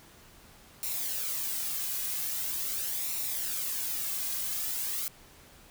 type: noise with flanger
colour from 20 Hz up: blue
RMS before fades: -33 dBFS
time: 0.83-5.08 s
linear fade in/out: 0 ms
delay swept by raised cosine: 0.62 to 2.22 ms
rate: 0.43 Hz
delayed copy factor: -0.55
effects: pink hiss -55 dBFS RMS until 5.7 s